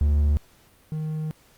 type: tone pair in turn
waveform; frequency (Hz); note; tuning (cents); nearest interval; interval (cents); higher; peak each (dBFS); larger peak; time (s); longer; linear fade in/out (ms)
triangle; 73.42 / 155.57; D2 / D#3; 0 / 0; octave + minor second; 1300; second; -15 / -24; first; 0.01-0.37 / 0.92-1.31; second; 0
effects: pink hiss -57 dBFS RMS until 1.57 s + Opus 48 kbps